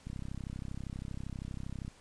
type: click train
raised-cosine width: 5 ms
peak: -28 dBFS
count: 60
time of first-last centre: 0.07-1.88 s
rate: 32.6 Hz
effects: pink hiss -60 dBFS RMS until 2 s + resampled to 22050 Hz